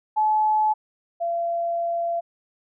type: tone pair in turn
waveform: sine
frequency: 859 / 681.8 Hz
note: A5 / F5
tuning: -42 / -42 cents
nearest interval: major third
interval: 400 cents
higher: first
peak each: -17 / -22 dBFS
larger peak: first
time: 0.16-0.74 / 1.2-2.21 s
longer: second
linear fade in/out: 20 ms
effects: none